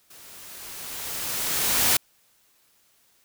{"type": "noise with level ramp", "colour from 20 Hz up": "white", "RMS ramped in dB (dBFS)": [-48, -19], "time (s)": [0.1, 1.97], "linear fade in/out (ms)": 5, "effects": ["white hiss -63 dBFS RMS until 3.24 s"]}